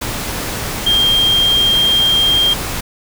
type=tone in noise; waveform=sine; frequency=3200 Hz; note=G7; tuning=35 cents sharp; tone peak=-10 dBFS; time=0.86-2.54 s; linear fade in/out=10 ms; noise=pink; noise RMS=-22 dBFS; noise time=0.01-2.81 s; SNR=+9 dB; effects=none